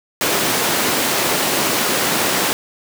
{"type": "high-pass noise", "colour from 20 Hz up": "pink", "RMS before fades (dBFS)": -18, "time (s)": [0.21, 2.53], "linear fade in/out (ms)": 0, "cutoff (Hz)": 250, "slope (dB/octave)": 12, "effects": []}